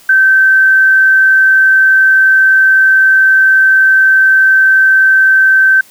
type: tone with frequency modulation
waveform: sine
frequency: 1548 Hz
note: G6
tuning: 22 cents flat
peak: -4 dBFS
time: 0.09-5.81 s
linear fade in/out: 5 ms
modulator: 51.6 Hz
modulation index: 0.21
effects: white hiss -42 dBFS RMS until 5.9 s